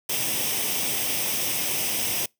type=noise with comb filter; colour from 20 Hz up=white; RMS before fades=-26 dBFS; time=0.09-2.26 s; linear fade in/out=5 ms; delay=0.35 ms; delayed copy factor=+0.6; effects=noise-tail reverb RT60 0.2 s tail -26 dB re dry + high-pass 100 Hz 12 dB/octave